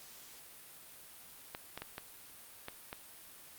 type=clicks; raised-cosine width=0.3 ms; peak=-25 dBFS; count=6; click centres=1.549 / 1.776 / 1.82 / 1.981 / 2.684 / 2.929 s; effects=white hiss -54 dBFS RMS until 3.58 s + Opus 48 kbps